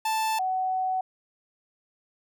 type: tone pair in turn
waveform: 45% pulse / sine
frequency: 880 / 749.2 Hz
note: A5 / F#5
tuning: 0 / +21 cents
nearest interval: minor third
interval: 279 cents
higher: first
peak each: -24 dBFS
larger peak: neither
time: 0.05-0.39 / 0.39-1.01 s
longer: second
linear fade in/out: 5 ms
effects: none